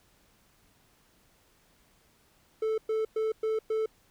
triangle tone bursts, 439 Hz, A4, 4 cents flat, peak -24 dBFS, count 5, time 2.62-3.86 s, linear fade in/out 5 ms, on 160 ms, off 110 ms, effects pink hiss -65 dBFS RMS until 4.1 s

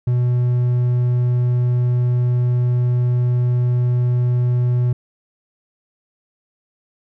triangle tone, 123 Hz, B2, 7 cents flat, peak -12 dBFS, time 0.07-4.93 s, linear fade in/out 5 ms, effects none

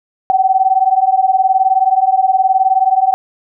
sine beating tone pair, 752 / 771 Hz, F#5 / G5, +28 / -29 cents, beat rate 19 Hz, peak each -12 dBFS, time 0.3-3.14 s, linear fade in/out 0 ms, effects none

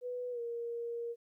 sine tone with pitch glide, 493.9 to 469.4 Hz, B4 to A#4, 0 to +12 cents, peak -36 dBFS, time 0.01-1.16 s, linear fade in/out 50 ms, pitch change -88 cents, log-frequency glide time 0.31-0.4 s, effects 13-bit

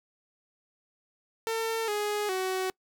sawtooth tone with pitch steps, 451 / 416.6 / 374.8 Hz, A4 / G#4 / F#4, +43 / +5 / +22 cents, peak -24 dBFS, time 1.47-2.7 s, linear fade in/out 0 ms, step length 410 ms, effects noise-tail reverb RT60 0.1 s tail -25 dB re dry

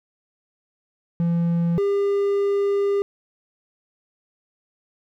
triangle tone pair in turn, 169.9 / 401.2 Hz, F3 / G4, -47 / +40 cents, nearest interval octave + minor third, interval 1487 cents, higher second, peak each -16 dBFS, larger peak neither, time 1.2-1.78 / 1.78-3.02 s, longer second, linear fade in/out 0 ms, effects none

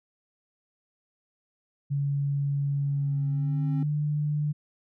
sine tone with pitch glide, 141.3 to 148.75 Hz, C#3 to D3, +34 to +22 cents, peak -24 dBFS, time 1.9-4.53 s, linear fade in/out 20 ms, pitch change +88 cents, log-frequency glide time 3.3-3.64 s
triangle tone with exponential growth, 267.8 Hz, C4, 40 cents sharp, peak -27 dBFS, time 2.31-3.83 s, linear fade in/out 2 ms, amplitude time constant 330 ms
effects none

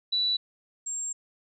sine tone pair in turn, 3951 / 7458 Hz, B7 / A#8, 0 / 0 cents, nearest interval major seventh, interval 1100 cents, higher second, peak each -23 / -30 dBFS, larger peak first, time 0.12-0.37 / 0.86-1.13 s, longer second, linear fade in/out 10 ms, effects none

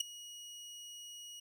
25% pulse tone with ADSR envelope, 2900 Hz, F#7, 35 cents flat, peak -24 dBFS, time 0-1.4 s, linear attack 7 ms, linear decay 8 ms, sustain -20 dB, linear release 7 ms, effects none

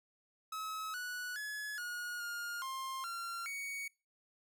45% pulse tone with pitch steps, 1285 / 1473 / 1699 / 1443 / 1418 / 1059 / 1375 / 2238 Hz, E6 / F#6 / G#6 / F#6 / F6 / C6 / F6 / C#7, -45 / -8 / +39 / -44 / +26 / +21 / -27 / +16 cents, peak -39 dBFS, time 0.52-3.88 s, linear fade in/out 5 ms, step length 420 ms, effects noise-tail reverb RT60 0.3 s tail -24 dB re dry

